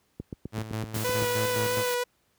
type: click train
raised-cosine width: 3 ms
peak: -21 dBFS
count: 9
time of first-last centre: 0.2-1.222 s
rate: 7.83 Hz
type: tone with tremolo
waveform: sawtooth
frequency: 109.8 Hz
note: A2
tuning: 3 cents flat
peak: -25 dBFS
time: 0.52-1.84 s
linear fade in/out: 50 ms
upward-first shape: square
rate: 4.8 Hz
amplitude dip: 65%
type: noise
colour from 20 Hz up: white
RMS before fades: -36 dBFS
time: 0.94-1.95 s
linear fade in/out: 10 ms
type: tone with vibrato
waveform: sawtooth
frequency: 493.9 Hz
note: B4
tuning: in tune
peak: -22 dBFS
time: 1.04-2.04 s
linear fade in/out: 10 ms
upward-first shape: sine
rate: 3 Hz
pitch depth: 20 cents each way
effects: pink hiss -69 dBFS RMS until 2.38 s + high-pass 60 Hz 12 dB/octave